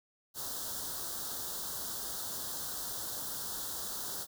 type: band-stop noise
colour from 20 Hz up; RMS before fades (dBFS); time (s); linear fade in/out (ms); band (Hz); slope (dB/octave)
white; -39; 0.34-4.27; 50; 1600 to 3400; 48
effects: none